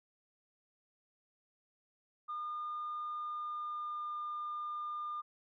sine tone with pitch glide, 1214 to 1205.6 Hz, D#6 to D6, -43 to +45 cents, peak -36 dBFS, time 2.28-5.22 s, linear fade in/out 20 ms, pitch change -12 cents, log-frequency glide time 3.09-4.17 s, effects tanh soft clip ceiling -34 dBFS

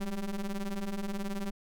square ring-modulated tone, 97.7 Hz, G2, 5 cents flat, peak -30 dBFS, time 0-1.51 s, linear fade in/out 10 ms, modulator 107 Hz, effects none

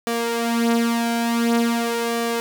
sawtooth tone with flanger, 233.1 Hz, A#3, in tune, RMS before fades -21 dBFS, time 0.07-2.4 s, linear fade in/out 0 ms, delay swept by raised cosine 1.7 to 5.6 ms, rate 0.47 Hz, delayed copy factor +0.65, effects none

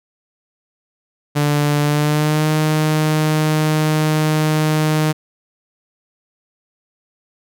sawtooth tone with pitch glide, 146.83 to 154.58 Hz, D3 to D#3, 0 to -11 cents, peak -10 dBFS, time 1.35-5.13 s, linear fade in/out 20 ms, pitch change +89 cents, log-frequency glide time 1.83-2.48 s, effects none

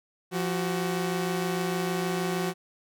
sawtooth tone pair together, 174.61 / 375.7 Hz, F3 / F#4, 0 / +26 cents, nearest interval octave + minor second, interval 1326 cents, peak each -25 / -26 dBFS, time 0.31-2.54 s, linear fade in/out 50 ms, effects none

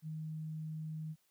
sine tone, 156.7 Hz, D#3, 13 cents sharp, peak -39 dBFS, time 0.02-1.16 s, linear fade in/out 50 ms, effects white hiss -75 dBFS RMS until 1.3 s

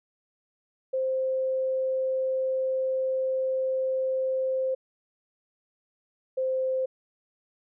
sine tone pair in turn, 523.3 / 521.1 Hz, C5 / C5, 0 / -7 cents, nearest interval unison, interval 7 cents, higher first, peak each -24 dBFS, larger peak neither, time 0.93-4.75 / 6.37-6.86 s, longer first, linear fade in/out 10 ms, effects none

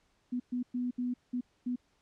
sine tone bursts at uneven times, 246.9 Hz, B3, in tune, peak -30 dBFS, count 6, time 0.32-0.4 / 0.52-0.63 / 0.74-0.91 / 0.98-1.14 / 1.33-1.41 / 1.66-1.76 s, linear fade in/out 10 ms, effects pink hiss -72 dBFS RMS until 2.01 s + low-pass 7000 Hz 12 dB/octave

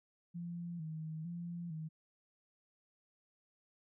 sine tone with vibrato, 164.81 Hz, E3, in tune, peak -40 dBFS, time 0.34-1.89 s, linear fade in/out 20 ms, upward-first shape square, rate 1.1 Hz, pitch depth 74 cents each way, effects none

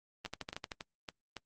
two click trains, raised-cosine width 0.2 ms, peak -23 / -21 dBFS, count 5 / 7, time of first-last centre 0.25-1.367 / 0.26-0.718 s, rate 3.58 / 13.1 Hz, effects Opus 32 kbps

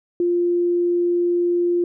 sine tone, 349.2 Hz, F4, in tune, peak -16 dBFS, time 0.2-1.84 s, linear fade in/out 2 ms, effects none

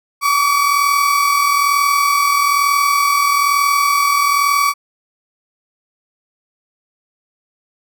35% pulse tone pair together, 1136 / 1177.1 Hz, C#6 / D6, +42 / +4 cents, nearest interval minor second, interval 62 cents, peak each -11 / -18 dBFS, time 0.21-4.74 s, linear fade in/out 50 ms, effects none

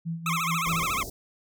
sine tone with tremolo, 165.6 Hz, E3, 8 cents sharp, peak -27 dBFS, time 0.05-0.87 s, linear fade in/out 20 ms, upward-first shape sine, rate 4.7 Hz, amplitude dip 70%
25% pulse tone with vibrato, 1174.7 Hz, D6, in tune, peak -22 dBFS, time 0.26-1.03 s, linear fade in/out 2 ms, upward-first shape sine, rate 14 Hz, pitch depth 210 cents each way
pink band-stop noise, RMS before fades -37 dBFS, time 0.66-1.1 s, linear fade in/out 5 ms, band 720 to 4700 Hz, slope 48 dB/octave
effects none

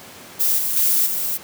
violet noise with level steps, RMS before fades -18 / -22 / -17 / -23 dBFS, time 0.39-1.38 s, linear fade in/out 20 ms, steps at 0.58 / 0.76 / 1.06 s, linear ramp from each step 5 ms, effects pink hiss -40 dBFS RMS until 1.43 s + high-pass 150 Hz 12 dB/octave

